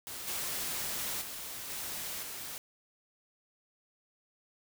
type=noise with level steps; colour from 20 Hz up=white; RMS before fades=-42 / -36 / -42 / -39 / -42 dBFS; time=0.07-2.58 s; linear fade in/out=0 ms; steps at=0.27 / 1.21 / 1.69 / 2.22 s; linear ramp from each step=10 ms; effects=none